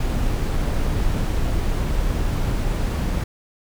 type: noise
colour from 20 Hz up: brown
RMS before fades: -21 dBFS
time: 0-3.24 s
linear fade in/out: 5 ms
effects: none